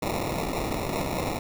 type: noise with sample-and-hold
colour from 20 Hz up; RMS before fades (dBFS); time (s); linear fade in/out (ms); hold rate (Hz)
blue; -29; 0.02-1.39; 5; 1575
effects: none